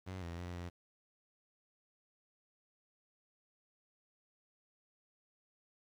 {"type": "tone with pitch steps", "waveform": "sawtooth", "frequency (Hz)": [93.5, 84.9, 88.4, 87.4], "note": ["F#2", "F2", "F2", "F2"], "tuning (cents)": [19, -48, 22, 2], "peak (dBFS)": -38, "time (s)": [0.06, 0.7], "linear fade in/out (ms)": 20, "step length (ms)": 160, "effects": ["low-pass 6000 Hz 12 dB/octave", "11-bit"]}